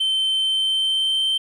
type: tone with pitch glide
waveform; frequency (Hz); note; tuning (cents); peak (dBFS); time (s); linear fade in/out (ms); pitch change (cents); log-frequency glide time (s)
sine; 3093 to 3116; G7 to G7; -24 to -11; -15; 0-1.38; 10; +13; 0.35-1.22
effects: tanh soft clip ceiling -17 dBFS + 9-bit